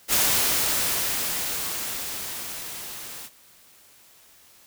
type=noise with level ramp; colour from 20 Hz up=white; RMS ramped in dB=-20 to -39 dBFS; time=0.08-3.3 s; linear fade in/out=50 ms; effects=white hiss -54 dBFS RMS until 4.66 s